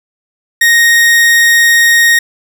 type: tone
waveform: 40% pulse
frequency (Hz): 1864.7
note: A#6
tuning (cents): 0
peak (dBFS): -4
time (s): 0.61-2.19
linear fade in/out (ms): 5
effects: none